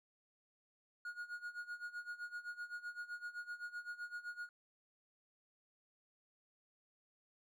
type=tone with tremolo; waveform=triangle; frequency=1439 Hz; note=F#6; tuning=49 cents flat; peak=-39 dBFS; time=1.05-4.49 s; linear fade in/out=2 ms; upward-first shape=sine; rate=7.8 Hz; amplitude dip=85%; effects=none